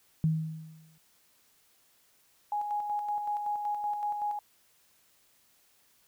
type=tone with exponential decay; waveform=sine; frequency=158.7 Hz; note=D#3; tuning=35 cents sharp; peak=-21 dBFS; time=0.24-0.98 s; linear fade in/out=0 ms; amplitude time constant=160 ms
type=tone with tremolo; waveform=sine; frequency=830.6 Hz; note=G#5; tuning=in tune; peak=-28 dBFS; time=2.52-4.39 s; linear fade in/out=2 ms; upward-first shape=square; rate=5.3 Hz; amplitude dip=40%
effects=white hiss -66 dBFS RMS until 6.07 s